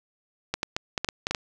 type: clicks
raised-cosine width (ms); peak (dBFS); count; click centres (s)
0.2; -9; 9; 0.54 / 0.631 / 0.765 / 0.978 / 1.046 / 1.088 / 1.269 / 1.31 / 1.348
effects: none